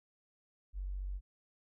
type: tone with tanh clipping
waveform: triangle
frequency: 47.36 Hz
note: F#1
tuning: 41 cents sharp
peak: -36 dBFS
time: 0.73-1.21 s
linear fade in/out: 50 ms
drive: 3 dB
effects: none